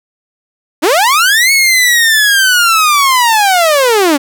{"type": "linear two-way sweep", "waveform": "sawtooth", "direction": "up then down", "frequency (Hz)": [268.2, 2217, 268.2], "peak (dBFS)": -3, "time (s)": [0.82, 4.18], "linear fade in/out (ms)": 20, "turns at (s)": 1.52, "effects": []}